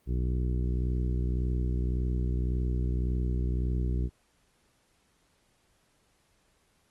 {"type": "harmonic tone", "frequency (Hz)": 61.8, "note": "B1", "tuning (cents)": 2, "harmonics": [1, 2, 3, 4, 5, 6, 7], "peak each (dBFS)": [-27, -33, -38, -44, -42, -43, -49], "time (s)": [0.06, 4.1], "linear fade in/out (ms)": 50, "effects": ["pink hiss -69 dBFS RMS until 6.9 s", "Opus 32 kbps"]}